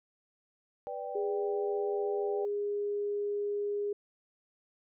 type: chord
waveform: sine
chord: G major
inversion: first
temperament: equal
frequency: 493.9 / 587.3 / 784 Hz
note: B4 / D5 / G5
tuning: 0 / 0 / 0 cents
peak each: -40 dBFS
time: 0.87-2.45 s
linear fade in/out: 0 ms
type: tone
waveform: sine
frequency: 410 Hz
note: G#4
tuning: 22 cents flat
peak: -30 dBFS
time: 1.15-3.93 s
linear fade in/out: 5 ms
effects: none